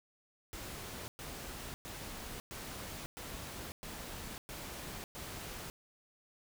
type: noise bursts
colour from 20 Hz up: pink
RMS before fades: -45 dBFS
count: 8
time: 0.53-5.7 s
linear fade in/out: 0 ms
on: 550 ms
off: 110 ms
effects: none